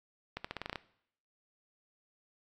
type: accelerating click train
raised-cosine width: 0.3 ms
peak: -21 dBFS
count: 9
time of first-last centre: 0.37-0.758 s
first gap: 75 ms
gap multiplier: 0.87
effects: noise-tail reverb RT60 0.7 s tail -19 dB re dry + AAC 64 kbps